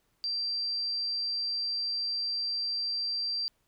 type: tone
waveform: sine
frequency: 4707 Hz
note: D8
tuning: 3 cents sharp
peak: -29 dBFS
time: 0.24-3.48 s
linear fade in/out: 0 ms
effects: pink hiss -73 dBFS RMS until 3.67 s